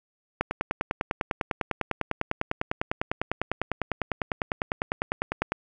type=click train; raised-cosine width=0.5 ms; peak=-10 dBFS; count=52; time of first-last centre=0.41-5.52 s; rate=9.98 Hz; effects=none